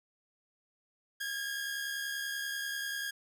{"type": "tone pair together", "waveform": "sawtooth", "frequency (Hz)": [1626, 1696.3], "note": ["G#6", "G#6"], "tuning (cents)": [-37, 36], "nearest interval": "minor second", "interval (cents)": 73, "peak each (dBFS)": [-32, -39], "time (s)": [1.2, 3.11], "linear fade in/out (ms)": 10, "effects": []}